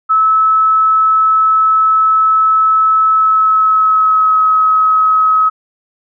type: tone with pitch glide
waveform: sine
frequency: 1300 to 1278.4 Hz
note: E6 to D#6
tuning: -24 to +47 cents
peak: -7 dBFS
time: 0.09-5.5 s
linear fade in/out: 20 ms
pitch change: -29 cents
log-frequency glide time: 3.13-4.42 s
effects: none